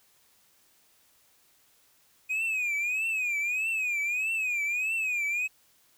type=tone with vibrato; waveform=triangle; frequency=2489 Hz; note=D#7; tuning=in tune; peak=-25 dBFS; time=2.29-5.48 s; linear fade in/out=20 ms; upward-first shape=triangle; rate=1.6 Hz; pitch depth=150 cents each way; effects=white hiss -64 dBFS RMS until 5.97 s